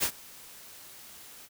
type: noise with ADSR envelope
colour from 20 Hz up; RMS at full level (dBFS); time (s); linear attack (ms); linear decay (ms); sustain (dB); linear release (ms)
white; -25; 0-1.49; 32; 77; -24; 43
effects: none